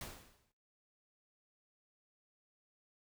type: noise with exponential decay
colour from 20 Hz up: pink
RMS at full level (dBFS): -43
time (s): 0.01-0.52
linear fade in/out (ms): 2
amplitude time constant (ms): 110
effects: noise-tail reverb RT60 0.3 s tail -17 dB re dry